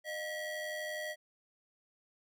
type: ring-modulated tone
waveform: square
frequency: 658 Hz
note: E5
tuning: 3 cents flat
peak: -35 dBFS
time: 0.04-1.16 s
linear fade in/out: 50 ms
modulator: 1270 Hz
effects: none